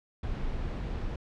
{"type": "noise", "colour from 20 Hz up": "brown", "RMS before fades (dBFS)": -33, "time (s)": [0.23, 1.16], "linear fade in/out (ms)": 5, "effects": ["low-pass 4000 Hz 12 dB/octave"]}